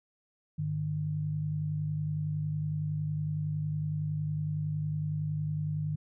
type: tone pair together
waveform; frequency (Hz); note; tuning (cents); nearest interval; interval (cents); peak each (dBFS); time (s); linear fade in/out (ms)
sine; 100.93 / 151.8; G#2 / D#3; -49 / -42; perfect fifth; 707; -37 / -30; 0.58-5.96; 10
effects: none